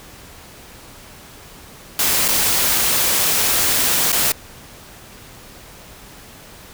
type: noise with dropouts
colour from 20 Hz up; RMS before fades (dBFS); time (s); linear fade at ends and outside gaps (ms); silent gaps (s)
white; -17; 1.99-4.32; 2; 2.281-2.285 / 4.12-4.127
effects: pink hiss -41 dBFS RMS until 6.73 s